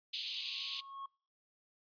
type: band-pass noise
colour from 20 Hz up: white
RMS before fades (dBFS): -41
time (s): 0.13-0.81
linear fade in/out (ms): 10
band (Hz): 2700 to 4500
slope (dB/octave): 48
type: tone with exponential growth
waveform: triangle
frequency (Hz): 1095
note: C#6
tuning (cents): -22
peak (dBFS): -39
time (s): 0.23-1.06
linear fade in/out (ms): 5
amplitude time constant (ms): 180
effects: noise-tail reverb RT60 0.4 s tail -25 dB re dry + resampled to 11025 Hz